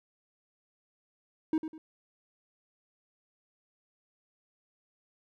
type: tone with echo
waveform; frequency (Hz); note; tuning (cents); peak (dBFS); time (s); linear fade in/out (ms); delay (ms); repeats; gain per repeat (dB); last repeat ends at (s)
triangle; 315.3; D#4; +23; -22; 1.53-1.58; 2; 100; 2; -10; 1.78
effects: none